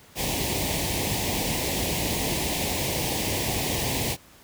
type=band-stop noise; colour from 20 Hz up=pink; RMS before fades=-26 dBFS; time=0.15-4.17 s; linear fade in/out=50 ms; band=970 to 1900 Hz; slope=48 dB/octave; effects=pink hiss -52 dBFS RMS until 4.43 s + high-pass 60 Hz 12 dB/octave